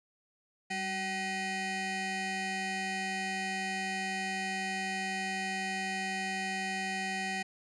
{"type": "ring-modulated tone", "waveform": "25% pulse", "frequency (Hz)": 568, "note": "C#5", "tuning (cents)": 42, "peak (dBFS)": -26, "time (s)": [0.7, 7.43], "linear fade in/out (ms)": 10, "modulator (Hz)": 1330, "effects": ["resampled to 22050 Hz"]}